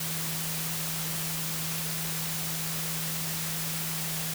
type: tone in noise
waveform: sine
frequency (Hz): 161.1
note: E3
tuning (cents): -39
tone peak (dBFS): -36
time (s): 0-4.34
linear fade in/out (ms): 5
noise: white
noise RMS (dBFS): -33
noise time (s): 0-4.34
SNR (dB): -6
effects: none